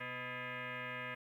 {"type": "tone with frequency modulation", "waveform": "sine", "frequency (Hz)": 246.9, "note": "B3", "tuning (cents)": 0, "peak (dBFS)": -40, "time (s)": [0, 1.15], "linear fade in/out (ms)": 10, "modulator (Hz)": 375, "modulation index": 6.2, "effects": ["12-bit"]}